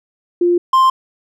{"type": "tone pair in turn", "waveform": ["sine", "triangle"], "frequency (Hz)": [350, 1048.8], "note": ["F4", "C6"], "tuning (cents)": [4, 4], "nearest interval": "octave + perfect fifth", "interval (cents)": 1900, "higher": "second", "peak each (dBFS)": [-10, -6], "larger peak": "second", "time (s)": [[0.41, 0.58], [0.73, 0.9]], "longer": "neither", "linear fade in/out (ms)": 5, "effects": []}